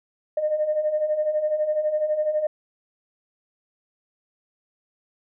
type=beating tone pair; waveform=sine; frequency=601 / 613 Hz; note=D5 / D#5; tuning=+40 / -26 cents; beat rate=12 Hz; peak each=-27 / -21 dBFS; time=0.37-2.47 s; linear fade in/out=5 ms; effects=tanh soft clip ceiling -13 dBFS